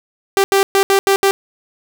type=tone bursts at uneven times; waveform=sawtooth; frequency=392 Hz; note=G4; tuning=in tune; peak=-6 dBFS; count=6; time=0.37-0.44 / 0.52-0.63 / 0.75-0.83 / 0.9-0.99 / 1.07-1.16 / 1.23-1.31 s; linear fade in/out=0 ms; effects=none